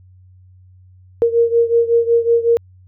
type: beating tone pair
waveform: sine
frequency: 464.6 / 470 Hz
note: A#4 / A#4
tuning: -6 / +14 cents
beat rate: 5.4 Hz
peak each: -13 / -16 dBFS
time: 1.22-2.57 s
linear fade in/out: 0 ms
effects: added 92 Hz sine -43 dBFS peak until 2.87 s